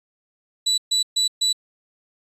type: tone bursts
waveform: 35% pulse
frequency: 3951 Hz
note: B7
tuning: in tune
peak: -15 dBFS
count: 4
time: 0.66-1.53 s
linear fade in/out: 10 ms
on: 120 ms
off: 130 ms
effects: resampled to 32000 Hz